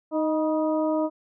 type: harmonic tone with a mistuned harmonic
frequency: 311.1 Hz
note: D#4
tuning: in tune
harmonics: 1 / 2 / 3 / 4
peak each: -24 / -25 / -32 / -37 dBFS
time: 0.11-1.1 s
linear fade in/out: 50 ms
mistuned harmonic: 3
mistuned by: +55 cents
effects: none